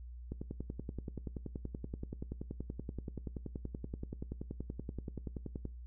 click train, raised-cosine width 3 ms, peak -27 dBFS, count 57, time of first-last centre 0.32-5.653 s, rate 10.5 Hz, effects noise-tail reverb RT60 0.3 s tail -21 dB re dry + added 60 Hz sine -45 dBFS peak until 5.86 s

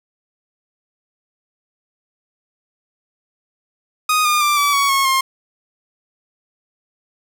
sawtooth tone with pitch steps, 1244.5 / 1212.6 / 1181.5 / 1151.1 / 1121.6 / 1092.8 / 1064.8 Hz, D#6 / D#6 / D6 / D6 / C#6 / C#6 / C6, 0 / -45 / +10 / -35 / +20 / -25 / +30 cents, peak -10 dBFS, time 4.09-5.21 s, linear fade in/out 5 ms, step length 160 ms, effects none

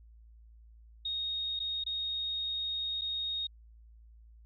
sine tone with dropouts, 3729 Hz, A#7, in tune, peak -32 dBFS, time 1.05-3.47 s, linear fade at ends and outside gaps 5 ms, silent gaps 1.593-1.6 / 1.839-1.863 / 3.012-3.017 s, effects added 56 Hz sine -53 dBFS peak until 4.45 s

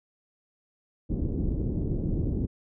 pink low-pass noise, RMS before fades -28 dBFS, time 1.09-2.47 s, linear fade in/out 20 ms, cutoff 360 Hz, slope 24 dB/octave, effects none

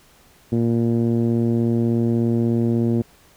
10% pulse tone with low-pass filter, 116.54 Hz, A#2, in tune, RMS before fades -19 dBFS, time 0.52-3.02 s, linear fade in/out 5 ms, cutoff 280 Hz, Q 1.4, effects pink hiss -53 dBFS RMS until 3.36 s

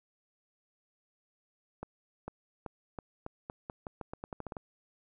accelerating click train, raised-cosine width 1 ms, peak -25 dBFS, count 16, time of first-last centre 1.83-4.568 s, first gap 450 ms, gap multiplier 0.85, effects none

